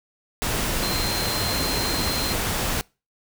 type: tone in noise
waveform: sine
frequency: 4145 Hz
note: C8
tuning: 17 cents flat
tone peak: -28 dBFS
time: 0.83-2.33 s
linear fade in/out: 0 ms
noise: pink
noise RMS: -25 dBFS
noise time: 0.42-2.81 s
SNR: -6 dB
effects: noise-tail reverb RT60 0.3 s tail -25 dB re dry